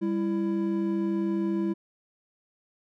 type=tone pair together; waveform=triangle; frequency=198.17 / 332.7 Hz; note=G3 / E4; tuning=+19 / +16 cents; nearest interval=major sixth; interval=897 cents; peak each=-26 / -25 dBFS; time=0.01-1.74 s; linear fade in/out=20 ms; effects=none